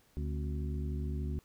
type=harmonic tone with a mistuned harmonic; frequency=73.42 Hz; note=D2; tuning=in tune; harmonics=1 / 2 / 3 / 4 / 5; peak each=-34 / -40 / -44 / -46 / -48 dBFS; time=0.17-1.39 s; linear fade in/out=0 ms; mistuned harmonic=4; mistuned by=-140 cents; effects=pink hiss -67 dBFS RMS until 1.44 s